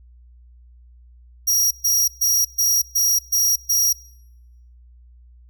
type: tone bursts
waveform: sawtooth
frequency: 5690 Hz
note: F8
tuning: 31 cents sharp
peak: -13 dBFS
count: 7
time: 1.47-3.93 s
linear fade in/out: 10 ms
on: 240 ms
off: 130 ms
effects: noise-tail reverb RT60 0.9 s tail -24 dB re dry + added 60 Hz sine -45 dBFS peak until 5.49 s